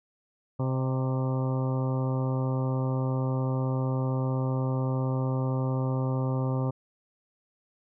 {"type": "harmonic tone with a mistuned harmonic", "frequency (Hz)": 130.81, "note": "C3", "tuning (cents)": 0, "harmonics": [1, 2, 3, 4, 5, 6, 7, 8, 9], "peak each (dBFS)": [-26, -33, -38, -36, -43, -44, -42, -45, -44], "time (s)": [0.59, 6.71], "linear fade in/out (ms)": 10, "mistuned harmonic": 5, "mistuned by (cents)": -50, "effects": []}